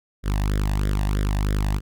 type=tone with flanger; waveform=sawtooth; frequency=50.5 Hz; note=G#1; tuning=48 cents flat; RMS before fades=-22 dBFS; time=0.23-1.81 s; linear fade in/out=50 ms; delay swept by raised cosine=0.56 to 1.13 ms; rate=3.1 Hz; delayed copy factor=+0.8; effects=none